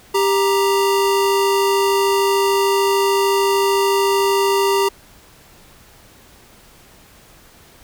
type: tone pair together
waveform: square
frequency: 394.8 / 939 Hz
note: G4 / A#5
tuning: +12 / +12 cents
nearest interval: octave + minor third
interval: 1500 cents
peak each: -16 / -20 dBFS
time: 0.14-4.89 s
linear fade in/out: 10 ms
effects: pink hiss -47 dBFS RMS until 7.83 s